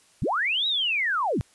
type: linear two-way sweep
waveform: sine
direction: up then down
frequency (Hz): 69.3 to 3901 to 69.3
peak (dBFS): -22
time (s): 0.22-1.41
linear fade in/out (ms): 0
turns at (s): 0.67
effects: white hiss -59 dBFS RMS until 1.54 s + resampled to 24000 Hz